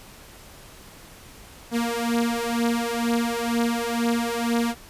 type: beating tone pair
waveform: sawtooth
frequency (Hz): 233.1 / 235.2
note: A#3 / A#3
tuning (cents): 0 / +16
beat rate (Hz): 2.1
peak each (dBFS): -21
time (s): 1.71-4.75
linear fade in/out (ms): 50
effects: pink hiss -46 dBFS RMS until 4.89 s + resampled to 32000 Hz